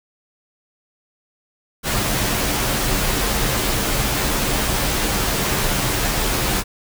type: noise with comb filter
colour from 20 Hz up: pink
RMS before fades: -20 dBFS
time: 1.83-6.64 s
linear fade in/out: 50 ms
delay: 12 ms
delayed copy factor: -0.55
effects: none